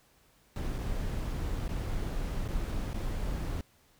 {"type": "noise with dropouts", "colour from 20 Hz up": "brown", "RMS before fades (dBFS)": -33, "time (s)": [0.56, 3.61], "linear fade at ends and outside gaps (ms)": 1, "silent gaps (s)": [[0.783, 0.787], [1.68, 1.69], [2.479, 2.486], [2.933, 2.943]], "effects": ["pink hiss -65 dBFS RMS until 3.99 s"]}